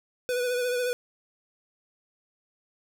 square tone with vibrato, 493.9 Hz, B4, in tune, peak -26 dBFS, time 0.29-0.93 s, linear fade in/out 0 ms, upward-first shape triangle, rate 14 Hz, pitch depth 39 cents each way, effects 9-bit

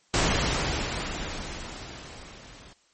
pink noise with level ramp, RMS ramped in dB -22 to -49 dBFS, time 0.14-2.73 s, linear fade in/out 0 ms, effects white hiss -64 dBFS RMS until 2.93 s + MP3 32 kbps

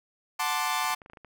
sawtooth chord, D dominant seventh, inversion first, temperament equal, 740 / 880 / 1046.5 / 1174.7 Hz, F#5 / A5 / C6 / D6, 0 / 0 / 0 / 0 cents, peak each -30 / -27 / -28 / -28 dBFS, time 0.39-0.95 s, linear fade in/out 10 ms
clicks, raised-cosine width 0.5 ms, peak -33 dBFS, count 9, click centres 0.844 / 0.905 / 0.935 / 1.018 / 1.061 / 1.099 / 1.134 / 1.172 / 1.247 s
effects none

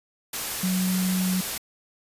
sine tone in noise, 185 Hz, F#3, in tune, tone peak -22 dBFS, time 0.63-1.41 s, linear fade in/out 5 ms, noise white, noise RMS -30 dBFS, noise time 0.33-1.58 s, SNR +5 dB, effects resampled to 32000 Hz

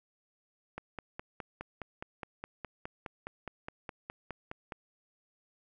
click train, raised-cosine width 0.5 ms, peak -24 dBFS, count 20, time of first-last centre 0.78-4.722 s, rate 4.82 Hz, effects none

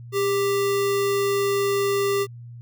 sine tone with sample-and-hold, 399.8 Hz, G4, 34 cents sharp, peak -19 dBFS, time 0.12-2.27 s, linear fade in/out 50 ms, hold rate 1575 Hz, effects added 119 Hz sine -37 dBFS peak until 2.61 s

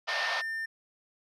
pink band-pass noise, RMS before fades -33 dBFS, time 0.07-0.42 s, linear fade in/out 20 ms, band 580 to 5300 Hz, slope 48 dB/octave
triangle tone, 1800 Hz, A6, 39 cents sharp, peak -30 dBFS, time 0.08-0.66 s, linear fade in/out 10 ms
effects none

